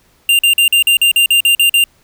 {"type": "tone bursts", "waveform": "square", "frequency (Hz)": 2790, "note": "F7", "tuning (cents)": -2, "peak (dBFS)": -8, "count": 11, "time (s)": [0.29, 1.84], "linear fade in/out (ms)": 2, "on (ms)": 100, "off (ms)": 45, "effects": ["pink hiss -53 dBFS RMS until 2.03 s"]}